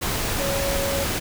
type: tone in noise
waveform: sine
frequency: 554.4 Hz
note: C#5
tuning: in tune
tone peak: -25 dBFS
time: 0.39-1.05 s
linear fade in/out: 20 ms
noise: pink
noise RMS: -25 dBFS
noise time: 0.01-1.2 s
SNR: -3 dB
effects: none